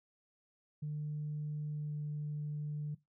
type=tone with pitch glide; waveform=sine; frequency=150 to 148.96 Hz; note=D3 to D3; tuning=+37 to +25 cents; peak=-35 dBFS; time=0.82-2.95 s; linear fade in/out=10 ms; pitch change=-12 cents; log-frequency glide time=1.72-1.99 s; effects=noise-tail reverb RT60 0.2 s tail -19 dB re dry + tanh soft clip ceiling -32 dBFS